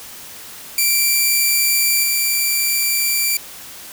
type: tone with level steps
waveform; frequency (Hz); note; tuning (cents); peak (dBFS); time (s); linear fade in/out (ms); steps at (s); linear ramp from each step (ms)
5% pulse; 2349; D7; 0; -4 / -6; 0.78-3.37; 2; 2.03; 10
effects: white hiss -36 dBFS RMS until 3.92 s